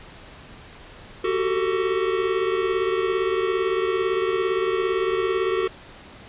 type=tone cluster; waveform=square; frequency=372.2 / 389.9 / 446.9 Hz; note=F#4 / G4 / A4; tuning=+10 / -9 / +27 cents; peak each=-24 / -29 / -26 dBFS; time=1.24-5.68 s; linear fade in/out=5 ms; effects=pink hiss -44 dBFS RMS until 6.28 s + resampled to 8000 Hz